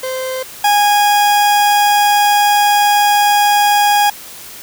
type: tone pair in turn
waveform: 40% pulse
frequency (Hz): 519 / 823.9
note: C5 / G#5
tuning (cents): -14 / -14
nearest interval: minor sixth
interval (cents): 800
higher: second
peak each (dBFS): -18 / -8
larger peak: second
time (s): 0.03-0.43 / 0.64-4.1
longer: second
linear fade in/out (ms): 5
effects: white hiss -33 dBFS RMS until 4.62 s